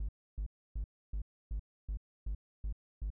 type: tone bursts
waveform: triangle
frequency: 50.7 Hz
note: G#1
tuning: 41 cents flat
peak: -31 dBFS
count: 9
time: 0-3.103 s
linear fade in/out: 5 ms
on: 87 ms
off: 290 ms
effects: tanh soft clip ceiling -28 dBFS